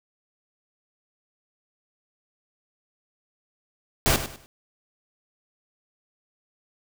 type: noise with echo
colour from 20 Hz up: pink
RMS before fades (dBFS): -20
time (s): 4.06-4.16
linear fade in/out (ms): 0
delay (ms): 100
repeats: 3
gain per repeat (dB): -11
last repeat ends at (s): 4.46
effects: none